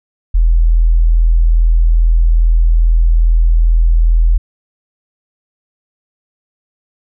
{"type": "tone", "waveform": "sine", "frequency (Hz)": 41.2, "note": "E1", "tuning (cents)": 0, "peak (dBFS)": -6, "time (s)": [0.34, 4.38], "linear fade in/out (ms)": 10, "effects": []}